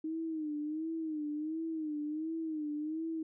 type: tone with vibrato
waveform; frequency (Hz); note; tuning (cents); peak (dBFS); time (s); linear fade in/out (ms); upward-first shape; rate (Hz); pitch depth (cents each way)
sine; 311.1; D#4; 0; -34; 0.04-3.23; 5; sine; 1.4; 84
effects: none